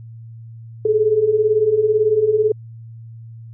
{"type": "beating tone pair", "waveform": "sine", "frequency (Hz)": [415.3, 433.3], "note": ["G#4", "A4"], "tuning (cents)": [0, -27], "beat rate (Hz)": 18, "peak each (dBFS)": [-19, -14], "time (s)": [0.85, 2.52], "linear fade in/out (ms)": 5, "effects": ["added 114 Hz sine -34 dBFS peak until 3.53 s"]}